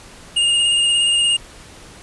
square tone with vibrato, 2833 Hz, F7, 24 cents sharp, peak -14 dBFS, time 0.36-1.37 s, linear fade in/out 10 ms, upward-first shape sine, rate 17 Hz, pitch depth 17 cents each way, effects pink hiss -41 dBFS RMS until 2.02 s + resampled to 24000 Hz

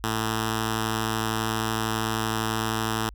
5% pulse tone with notch filter, 110.9 Hz, A2, 14 cents sharp, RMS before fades -27 dBFS, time 0.04-3.09 s, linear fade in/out 0 ms, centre 580 Hz, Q 1.5, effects added 50 Hz sine -42 dBFS peak until 3.14 s

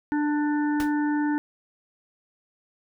harmonic tone, 296.2 Hz, D4, 15 cents sharp, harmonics 1 / 3 / 5 / 6, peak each -22 / -32 / -36 / -38 dBFS, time 0.12-1.38 s, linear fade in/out 0 ms
pink noise with exponential decay, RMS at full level -31 dBFS, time 0.8-0.93 s, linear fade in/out 0 ms, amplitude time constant 28 ms
effects none

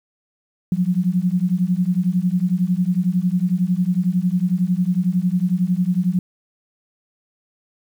sine beating tone pair, 175.1 / 186.1 Hz, F3 / F#3, +5 / +10 cents, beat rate 11 Hz, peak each -19 dBFS, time 0.72-6.19 s, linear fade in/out 2 ms, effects 8-bit

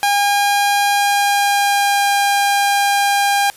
sawtooth tone with pitch glide, 810 to 804.4 Hz, G#5 to G5, -43 to +44 cents, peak -9 dBFS, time 0.03-3.5 s, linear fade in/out 0 ms, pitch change -13 cents, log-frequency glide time 0.94-2.11 s, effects white hiss -43 dBFS RMS until 3.56 s + resampled to 32000 Hz

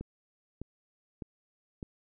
click train, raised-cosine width 3 ms, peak -26 dBFS, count 4, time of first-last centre 0.01-1.828 s, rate 1.65 Hz, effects none

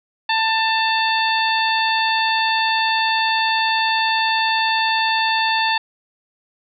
harmonic tone, 890 Hz, A5, 20 cents sharp, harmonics 1 / 2 / 3 / 4 / 5, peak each -19 / -22 / -24 / -25 / -26 dBFS, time 0.29-5.78 s, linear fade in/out 5 ms, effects none

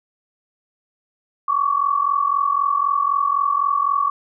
sine tone pair together, 1108.7 / 1152.6 Hz, C#6 / D6, 0 / -33 cents, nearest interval minor second, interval 67 cents, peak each -19 dBFS, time 1.48-4.1 s, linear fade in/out 5 ms, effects none

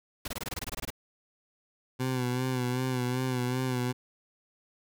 pink noise bursts, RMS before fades -35 dBFS, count 13, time 0.25-0.904 s, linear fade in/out 5 ms, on 30 ms, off 22 ms
20% pulse tone with vibrato, 126.7 Hz, B2, 45 cents sharp, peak -23 dBFS, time 1.99-3.93 s, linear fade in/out 20 ms, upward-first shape sine, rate 2.6 Hz, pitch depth 45 cents each way
effects none

